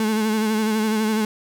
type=tone with vibrato; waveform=35% pulse; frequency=217 Hz; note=A3; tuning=24 cents flat; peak=-17 dBFS; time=0-1.25 s; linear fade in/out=2 ms; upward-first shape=sine; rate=12 Hz; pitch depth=40 cents each way; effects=none